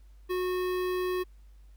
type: tone with notch filter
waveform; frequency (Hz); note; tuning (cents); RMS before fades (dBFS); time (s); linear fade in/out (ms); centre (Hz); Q
square; 365; F#4; -24; -30; 0.29-1.24; 20; 7100; 0.73
effects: added 50 Hz sine -50 dBFS peak until 1.76 s + pink hiss -71 dBFS RMS until 1.76 s